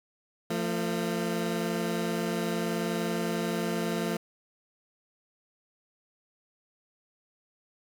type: tone pair together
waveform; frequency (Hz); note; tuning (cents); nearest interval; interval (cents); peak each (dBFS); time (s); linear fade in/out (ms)
20% pulse; 173.26 / 224.1; F3 / A3; -13 / +32; major third; 445; -26; 0.5-4.17; 5
effects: none

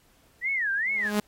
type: tone with vibrato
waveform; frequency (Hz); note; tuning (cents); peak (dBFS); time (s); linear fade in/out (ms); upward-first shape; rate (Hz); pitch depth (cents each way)
sine; 1864.7; A#6; 0; -24; 0.41-1.12; 50; sine; 2.4; 290
type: tone with exponential growth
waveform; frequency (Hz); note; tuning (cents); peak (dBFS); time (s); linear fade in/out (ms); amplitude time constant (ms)
sawtooth; 208.7; G#3; +9; -17; 0.85-1.2; 5; 75
effects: pink hiss -62 dBFS RMS until 1.27 s + AAC 48 kbps

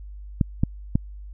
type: clicks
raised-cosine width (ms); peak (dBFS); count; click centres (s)
5; -6; 3; 0.412 / 0.635 / 0.955
effects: added 50 Hz sine -36 dBFS peak until 1.33 s

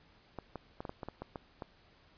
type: clicks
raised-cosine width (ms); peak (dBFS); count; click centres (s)
1; -26; 10; 0.387 / 0.557 / 0.805 / 0.852 / 0.894 / 1.032 / 1.086 / 1.22 / 1.358 / 1.622
effects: pink hiss -64 dBFS RMS until 2.17 s + resampled to 11025 Hz

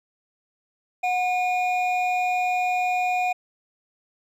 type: tone pair together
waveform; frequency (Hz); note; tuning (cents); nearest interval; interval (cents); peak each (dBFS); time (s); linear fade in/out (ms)
triangle; 729.1 / 2437; F#5 / D#7; -26 / -37; octave + major sixth; 2089; -19 / -25; 1.03-3.33; 10
effects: tanh soft clip ceiling -14 dBFS

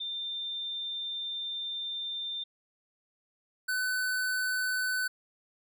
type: tone pair in turn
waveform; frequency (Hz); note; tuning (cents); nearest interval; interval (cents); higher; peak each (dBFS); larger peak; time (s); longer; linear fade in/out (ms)
sine / square; 3590 / 1506.4; A7 / F#6; +34 / +31; octave + minor third; 1503; first; -33 / -29; second; 0-2.44 / 3.68-5.08; first; 10
effects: none

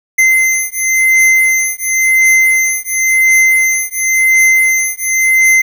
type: beating tone pair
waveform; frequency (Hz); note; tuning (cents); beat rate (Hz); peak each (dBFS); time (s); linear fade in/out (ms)
square; 2070 / 2070.94; C7 / C7; -19 / -18; 0.94; -12; 0.18-5.62; 10
effects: 8-bit

